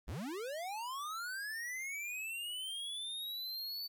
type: linear sweep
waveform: square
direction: up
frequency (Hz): 37.99 to 4548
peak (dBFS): -40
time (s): 0.07-3.88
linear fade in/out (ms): 20
effects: 13-bit